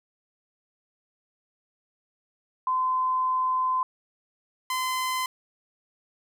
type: tone pair in turn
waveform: sine / sawtooth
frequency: 1027 / 1027 Hz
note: C6 / C6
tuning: -33 / -33 cents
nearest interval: unison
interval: 0 cents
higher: neither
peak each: -22 dBFS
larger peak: neither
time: 2.67-3.83 / 4.7-5.26 s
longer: first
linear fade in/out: 2 ms
effects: none